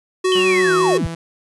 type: tone with vibrato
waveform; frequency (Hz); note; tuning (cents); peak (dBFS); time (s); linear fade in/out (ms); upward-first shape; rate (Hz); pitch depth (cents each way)
square; 370; F#4; 0; -15; 0.24-0.98; 10; sine; 5.3; 14
type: linear sweep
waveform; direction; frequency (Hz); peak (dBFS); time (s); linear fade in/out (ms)
sine; down; 3136 to 30.87; -18; 0.32-1.07; 0
type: tone with pitch glide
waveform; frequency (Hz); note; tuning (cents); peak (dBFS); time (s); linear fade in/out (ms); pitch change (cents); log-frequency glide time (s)
sawtooth; 189.5 to 165.92; F#3 to E3; +42 to +12; -22; 0.35-1.15; 5; -230; 0.61-0.7
effects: resampled to 24000 Hz